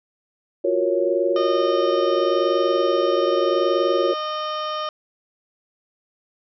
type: chord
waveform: sine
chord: Gb major seventh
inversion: third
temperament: equal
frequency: 349.2 / 370 / 466.2 / 554.4 Hz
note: F4 / Gb4 / Bb4 / Db5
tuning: 0 / 0 / 0 / 0 cents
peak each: -23 / -24 / -25 / -21 dBFS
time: 0.64-4.14 s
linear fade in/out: 10 ms
type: harmonic tone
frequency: 613 Hz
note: D#5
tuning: 26 cents flat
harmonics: 1 / 2 / 3 / 4 / 5 / 6 / 7 / 8 / 9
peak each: -29 / -26 / -42 / -44 / -34 / -40 / -48 / -47 / -40 dBFS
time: 1.36-4.89 s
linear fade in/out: 2 ms
effects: none